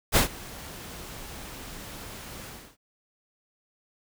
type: noise with ADSR envelope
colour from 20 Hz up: pink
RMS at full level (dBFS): -18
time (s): 0.12-2.77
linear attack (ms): 45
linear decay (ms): 110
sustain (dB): -23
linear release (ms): 300
effects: none